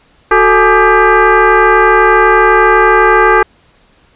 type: tone with frequency modulation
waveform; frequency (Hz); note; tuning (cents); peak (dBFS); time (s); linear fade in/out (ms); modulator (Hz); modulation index
sine; 370; F#4; 0; -4; 0.31-3.43; 5; 406; 3.6
effects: pink hiss -49 dBFS RMS until 4.15 s + resampled to 8000 Hz